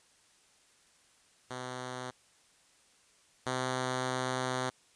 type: tone pair in turn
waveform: 5% pulse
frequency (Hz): 126.8 / 128.35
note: B2 / C3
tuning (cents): +46 / -33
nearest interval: unison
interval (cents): 21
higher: second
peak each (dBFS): -27 / -20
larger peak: second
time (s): 1.5-2.11 / 3.46-4.7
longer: second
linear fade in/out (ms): 10
effects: white hiss -65 dBFS RMS until 4.95 s + resampled to 22050 Hz